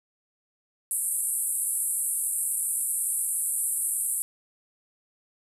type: band-pass noise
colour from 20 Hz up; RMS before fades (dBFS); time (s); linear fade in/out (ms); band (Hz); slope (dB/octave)
pink; -28; 0.91-4.22; 0; 8200 to 12000; 96
effects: none